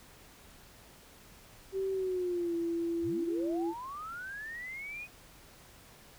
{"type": "tone with pitch glide", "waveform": "sine", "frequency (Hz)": [384.9, 337], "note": ["G4", "E4"], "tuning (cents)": [-32, 38], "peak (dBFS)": -30, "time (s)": [1.72, 3.74], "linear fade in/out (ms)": 50, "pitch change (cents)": -230, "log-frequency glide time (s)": [1.92, 2.55]}
{"type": "linear sweep", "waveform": "sine", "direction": "up", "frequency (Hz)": [42.27, 2511], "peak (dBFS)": -39, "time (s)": [3.01, 5.08], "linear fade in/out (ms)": 50}
{"effects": ["pink hiss -56 dBFS RMS until 6.18 s"]}